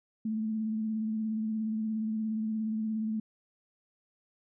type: tone with vibrato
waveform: sine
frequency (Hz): 218.7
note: A3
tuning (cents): -10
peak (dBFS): -29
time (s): 0.25-3.2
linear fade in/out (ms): 5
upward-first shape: triangle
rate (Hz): 17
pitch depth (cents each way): 36
effects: none